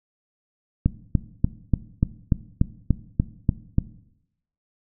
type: click train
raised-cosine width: 5 ms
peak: -5 dBFS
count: 11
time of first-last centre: 0.86-3.784 s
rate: 3.42 Hz
effects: noise-tail reverb RT60 0.8 s tail -17 dB re dry